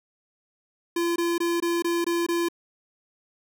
square tone bursts, 341.5 Hz, F4, 39 cents flat, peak -23 dBFS, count 7, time 0.96-2.486 s, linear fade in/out 5 ms, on 200 ms, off 21 ms, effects none

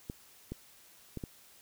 clicks, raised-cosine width 3 ms, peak -25 dBFS, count 4, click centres 0.099 / 0.52 / 1.173 / 1.238 s, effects white hiss -59 dBFS RMS until 1.61 s

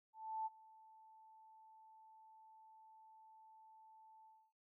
sine tone with ADSR envelope, 880 Hz, A5, in tune, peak -38 dBFS, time 0.13-4.53 s, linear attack 330 ms, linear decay 27 ms, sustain -23 dB, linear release 270 ms, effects none

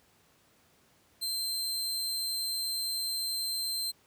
sawtooth tone, 4127 Hz, C8, 25 cents flat, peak -28 dBFS, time 1.21-3.92 s, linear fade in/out 20 ms, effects pink hiss -65 dBFS RMS until 4.06 s + high-pass 80 Hz 12 dB/octave

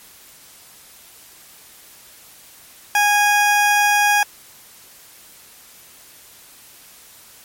20% pulse tone, 825 Hz, G#5, 12 cents flat, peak -8 dBFS, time 2.95-4.23 s, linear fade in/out 2 ms, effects white hiss -45 dBFS RMS until 7.44 s + MP3 64 kbps

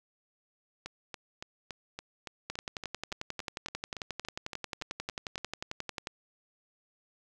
two click trains, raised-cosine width 0.2 ms, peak -22 / -18 dBFS, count 17 / 41, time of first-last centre 0.86-5.38 / 2.5-6.071 s, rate 3.54 / 11.2 Hz, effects none

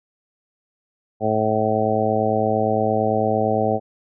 harmonic tone, 108.8 Hz, A2, 19 cents flat, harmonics 1 / 2 / 3 / 4 / 5 / 6 / 7, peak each -27 / -25 / -29 / -24 / -24 / -24 / -23 dBFS, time 1.2-3.8 s, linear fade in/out 50 ms, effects none

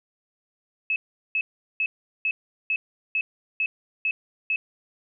sine tone bursts, 2590 Hz, E7, 31 cents flat, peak -21 dBFS, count 9, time 0.9-4.56 s, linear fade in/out 2 ms, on 60 ms, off 390 ms, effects none

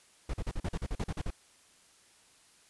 brown noise bursts, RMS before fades -33 dBFS, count 12, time 0.29-1.305 s, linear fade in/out 5 ms, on 47 ms, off 41 ms, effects white hiss -62 dBFS RMS until 2.69 s + resampled to 24000 Hz

